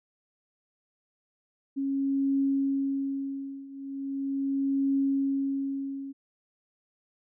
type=tone with tremolo; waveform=sine; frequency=274.1 Hz; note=C#4; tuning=19 cents flat; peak=-22 dBFS; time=1.76-6.13 s; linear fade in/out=20 ms; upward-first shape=triangle; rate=0.39 Hz; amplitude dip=90%; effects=none